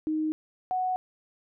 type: tone pair in turn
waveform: sine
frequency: 311.1 / 739.9 Hz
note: D#4 / F#5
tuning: 0 / 0 cents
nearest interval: octave + minor third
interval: 1500 cents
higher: second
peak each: -25 dBFS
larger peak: neither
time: 0.07-0.32 / 0.71-0.96 s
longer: neither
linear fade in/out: 0 ms
effects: none